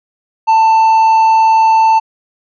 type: tone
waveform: triangle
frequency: 889 Hz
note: A5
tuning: 18 cents sharp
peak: -4 dBFS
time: 0.47-2 s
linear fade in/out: 20 ms
effects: resampled to 16000 Hz